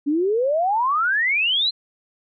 sine exponential sweep, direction up, 277.2 to 4186 Hz, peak -17 dBFS, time 0.06-1.71 s, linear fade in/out 20 ms, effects none

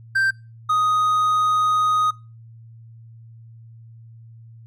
triangle tone pair in turn, 1568 / 1247.5 Hz, G6 / D#6, 0 / +4 cents, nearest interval major third, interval 396 cents, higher first, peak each -14 dBFS, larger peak neither, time 0.15-0.31 / 0.69-2.11 s, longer second, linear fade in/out 10 ms, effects noise-tail reverb RT60 0.3 s tail -23 dB re dry + added 114 Hz sine -41 dBFS peak until 4.66 s

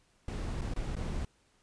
brown noise with dropouts, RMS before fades -35 dBFS, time 0.28-1.25 s, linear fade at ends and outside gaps 2 ms, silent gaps 0.611-0.617 / 0.738-0.762 / 0.953-0.965 s, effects pink hiss -69 dBFS RMS until 1.62 s + resampled to 22050 Hz

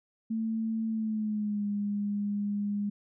sine tone with pitch glide, 223 to 204.5 Hz, A3 to G#3, +23 to -26 cents, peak -28 dBFS, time 0.3-2.9 s, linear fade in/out 10 ms, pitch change -149 cents, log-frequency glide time 0.88-1.66 s, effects none

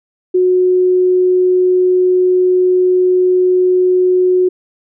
sine tone, 365.8 Hz, F#4, 20 cents flat, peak -8 dBFS, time 0.34-4.49 s, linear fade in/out 10 ms, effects none

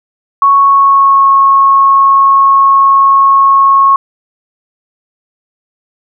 sine tone with pitch glide, 1108.7 to 1095.3 Hz, C#6 to C#6, 0 to -21 cents, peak -3 dBFS, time 0.42-3.96 s, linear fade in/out 2 ms, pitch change -21 cents, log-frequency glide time 0.55-1.3 s, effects none

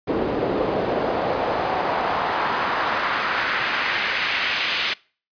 pink noise with band-pass filter sweep, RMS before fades -23 dBFS, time 0.07-4.94 s, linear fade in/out 10 ms, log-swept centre 380 to 2900 Hz, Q 1.5, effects noise-tail reverb RT60 0.4 s tail -24 dB re dry + resampled to 11025 Hz

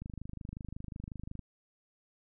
click train, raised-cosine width 5 ms, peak -29 dBFS, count 36, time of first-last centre 0.02-1.393 s, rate 25.5 Hz, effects none

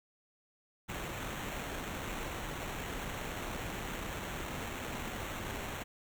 pink noise with sample-and-hold, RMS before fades -40 dBFS, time 0.88-5.84 s, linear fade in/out 20 ms, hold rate 4900 Hz, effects none

